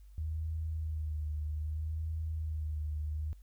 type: tone with vibrato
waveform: sine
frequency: 77.78 Hz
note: D#2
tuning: in tune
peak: -33 dBFS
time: 0.18-3.33 s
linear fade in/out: 0 ms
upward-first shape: sine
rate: 0.63 Hz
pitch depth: 45 cents each way
effects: added 50 Hz sine -51 dBFS peak until 3.42 s + white hiss -74 dBFS RMS until 3.42 s